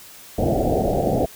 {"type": "low-pass noise", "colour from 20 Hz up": "white", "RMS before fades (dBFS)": -20, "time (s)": [0.38, 1.26], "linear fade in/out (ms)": 5, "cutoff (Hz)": 760, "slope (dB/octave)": 96, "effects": ["white hiss -43 dBFS RMS until 1.35 s"]}